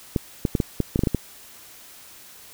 clicks, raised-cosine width 3 ms, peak -7 dBFS, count 10, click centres 0.162 / 0.452 / 0.552 / 0.602 / 0.803 / 0.959 / 0.992 / 1.036 / 1.072 / 1.147 s, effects white hiss -46 dBFS RMS until 2.53 s

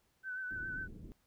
sine tone with vibrato, 1515 Hz, F#6, 40 cents sharp, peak -38 dBFS, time 0.23-0.88 s, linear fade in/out 50 ms, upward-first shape sine, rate 7.4 Hz, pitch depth 34 cents each way
pink low-pass noise, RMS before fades -49 dBFS, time 0.51-1.12 s, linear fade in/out 0 ms, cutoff 350 Hz, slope 24 dB/octave
effects pink hiss -75 dBFS RMS until 1.26 s

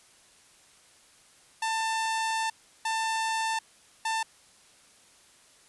sawtooth tone bursts at uneven times, 892 Hz, A5, 23 cents sharp, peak -23 dBFS, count 3, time 1.62-2.5 / 2.85-3.59 / 4.05-4.23 s, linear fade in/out 5 ms, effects white hiss -58 dBFS RMS until 5.68 s + resampled to 24000 Hz

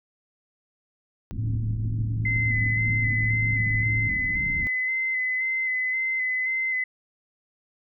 pink low-pass noise, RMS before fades -33 dBFS, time 1.31-4.67 s, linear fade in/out 0 ms, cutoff 290 Hz, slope 48 dB/octave
sine tone with pitch glide, 110.3 to 108.84 Hz, A2 to A2, +5 to -18 cents, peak -24 dBFS, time 1.38-4.08 s, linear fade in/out 5 ms, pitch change -23 cents, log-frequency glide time 3.3-3.94 s
sine tone with vibrato, 2044 Hz, C7, 41 cents flat, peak -23 dBFS, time 2.25-6.84 s, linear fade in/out 5 ms, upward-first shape square, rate 1.9 Hz, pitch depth 18 cents each way
effects none

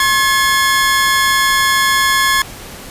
sawtooth tone pair together, 1075 / 1708 Hz, C6 / G#6, +47 / +48 cents, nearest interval minor sixth, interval 801 cents, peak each -10 dBFS, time 0-2.42 s, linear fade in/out 2 ms, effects pink hiss -32 dBFS RMS until 2.9 s + resampled to 32000 Hz

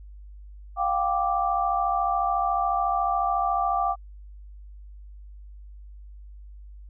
sine tone cluster, 706 / 780 / 1174 Hz, F5 / G5 / D6, +19 / -9 / -1 cents, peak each -26 dBFS, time 0.76-3.96 s, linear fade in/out 50 ms, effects added 50 Hz sine -41 dBFS peak until 6.89 s

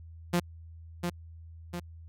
sawtooth tone with echo, 174.61 Hz, F3, in tune, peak -20 dBFS, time 0.33-0.4 s, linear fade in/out 10 ms, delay 700 ms, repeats 2, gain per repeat -5 dB, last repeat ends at 1.8 s, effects added 82 Hz sine -45 dBFS peak until 2.08 s + AAC 48 kbps

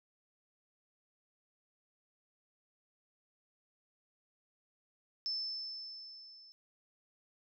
sine tone with level ramp, 5274 Hz, E8, in tune, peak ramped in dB -33 to -55 dBFS, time 5.26-6.52 s, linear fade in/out 0 ms, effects none

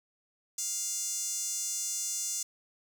sawtooth tone with high-pass filter, 700 Hz, F5, 4 cents sharp, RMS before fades -34 dBFS, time 0.58-2.43 s, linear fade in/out 5 ms, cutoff 6700 Hz, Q 4.4, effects 10-bit

